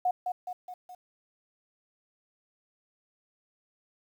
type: tone with echo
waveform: sine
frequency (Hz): 727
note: F#5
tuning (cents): -31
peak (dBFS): -23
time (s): 0.05-0.11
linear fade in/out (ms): 5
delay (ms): 210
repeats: 4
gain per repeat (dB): -5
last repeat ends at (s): 0.95
effects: 10-bit